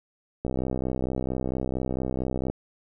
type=click train; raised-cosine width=2 ms; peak=-15 dBFS; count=133; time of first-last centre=0.45-2.5 s; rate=64.4 Hz; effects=none